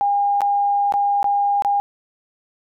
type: tone with dropouts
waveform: sine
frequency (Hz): 809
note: G#5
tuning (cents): -46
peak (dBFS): -15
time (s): 0.01-1.8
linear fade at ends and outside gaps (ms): 0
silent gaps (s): 0.407-0.417 / 0.923-0.939 / 1.229-1.243 / 1.622-1.648
effects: none